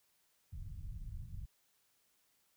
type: low-pass noise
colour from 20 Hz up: pink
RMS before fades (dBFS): -45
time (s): 0.52-1.46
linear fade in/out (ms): 10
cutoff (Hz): 120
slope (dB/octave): 24
effects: white hiss -75 dBFS RMS until 2.56 s